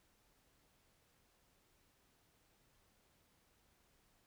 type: silence
effects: pink hiss -74 dBFS RMS until 4.26 s